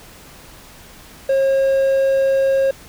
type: tone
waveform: triangle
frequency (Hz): 540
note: C#5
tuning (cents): -45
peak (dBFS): -11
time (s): 1.29-2.71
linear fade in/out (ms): 5
effects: pink hiss -42 dBFS RMS until 2.88 s